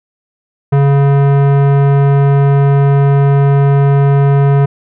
sine tone with tanh clipping, 140 Hz, C#3, 18 cents sharp, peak -8 dBFS, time 0.72-4.66 s, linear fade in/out 10 ms, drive 18 dB, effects none

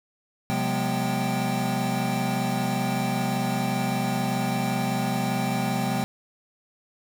square tone cluster, 130.6 / 180.6 / 205.7 / 243.7 / 783 Hz, C3 / F#3 / G#3 / B3 / G5, -3 / -42 / -16 / -23 / -2 cents, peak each -31 dBFS, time 0.5-6.04 s, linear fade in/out 0 ms, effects none

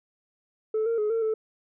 sine tone with pitch steps, 436 / 460.5 / 422.9 / 454.5 / 438.3 Hz, A4 / A#4 / G#4 / A#4 / A4, -16 / -21 / +31 / -44 / -7 cents, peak -21 dBFS, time 0.74-1.34 s, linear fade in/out 5 ms, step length 120 ms, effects tanh soft clip ceiling -21 dBFS

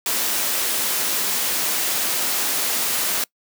white noise, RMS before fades -22 dBFS, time 0.06-3.24 s, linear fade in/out 2 ms, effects noise-tail reverb RT60 0.1 s tail -24 dB re dry + high-pass 200 Hz 12 dB/octave

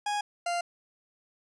40% pulse tone pair in turn, 827 / 695.4 Hz, G#5 / F5, -8 / -8 cents, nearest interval minor third, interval 300 cents, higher first, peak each -27 dBFS, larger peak neither, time 0.06-0.21 / 0.46-0.61 s, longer neither, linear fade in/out 5 ms, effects resampled to 22050 Hz + 11-bit

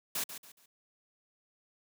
white noise with echo, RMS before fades -34 dBFS, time 0.15-0.24 s, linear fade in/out 5 ms, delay 140 ms, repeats 3, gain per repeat -10 dB, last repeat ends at 0.66 s, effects high-pass 150 Hz 12 dB/octave

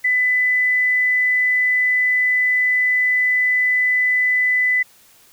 sine tone, 2000 Hz, B6, 21 cents sharp, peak -14 dBFS, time 0.04-4.83 s, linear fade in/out 10 ms, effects white hiss -51 dBFS RMS until 5.32 s

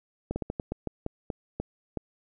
slowing click train, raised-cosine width 2 ms, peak -17 dBFS, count 11, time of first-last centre 0.31-1.973 s, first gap 50 ms, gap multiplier 1.25, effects none

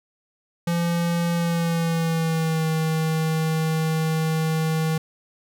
square tone with pitch glide, 170.7 to 159.27 Hz, F3 to D#3, -39 to +41 cents, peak -21 dBFS, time 0.67-4.98 s, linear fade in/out 5 ms, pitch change -120 cents, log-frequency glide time 1.35-2.67 s, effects none

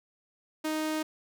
sawtooth tone, 311.1 Hz, D#4, in tune, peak -25 dBFS, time 0.64-1.03 s, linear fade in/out 10 ms, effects none

